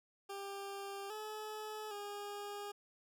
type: tone with pitch steps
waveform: 20% pulse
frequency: 396.7 / 429 / 408.7 Hz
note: G4 / A4 / G#4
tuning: +21 / -44 / -28 cents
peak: -38 dBFS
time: 0.29-2.72 s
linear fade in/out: 10 ms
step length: 810 ms
effects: none